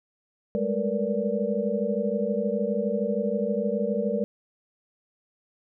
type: tone cluster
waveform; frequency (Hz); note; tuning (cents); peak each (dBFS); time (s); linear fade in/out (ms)
sine; 199.9 / 212.4 / 458.9 / 485.6 / 580; G3 / G#3 / A#4 / B4 / D5; +34 / +39 / -27 / -29 / -22; -30; 0.55-4.24; 0
effects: none